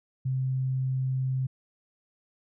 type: tone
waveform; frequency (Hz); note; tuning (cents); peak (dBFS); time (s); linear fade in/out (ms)
sine; 130.81; C3; 0; -25; 0.25-1.47; 10
effects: none